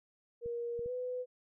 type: tone with pitch glide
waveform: sine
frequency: 472.8 to 500.3 Hz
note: A#4 to B4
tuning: +24 to +22 cents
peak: -35 dBFS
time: 0.41-1.26 s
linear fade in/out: 50 ms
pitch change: +98 cents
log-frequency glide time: 0.84-0.91 s
type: clicks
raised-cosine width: 5 ms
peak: -38 dBFS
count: 3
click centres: 0.46 / 0.793 / 0.86 s
effects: none